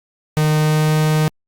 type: tone with pitch glide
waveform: 45% pulse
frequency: 153.6 to 154.67 Hz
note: D#3 to D#3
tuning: -22 to -10 cents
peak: -13 dBFS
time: 0.37-1.28 s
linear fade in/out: 0 ms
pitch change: +12 cents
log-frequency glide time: 0.58-0.96 s
effects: Opus 48 kbps